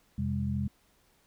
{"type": "tone cluster", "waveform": "sine", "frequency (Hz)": [86.9, 130.6, 202.7], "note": ["F2", "C3", "G#3"], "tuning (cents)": [-8, -3, -42], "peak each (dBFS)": [-33, -33, -32], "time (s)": [0.18, 0.68], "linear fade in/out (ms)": 5, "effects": ["pink hiss -67 dBFS RMS until 1.26 s"]}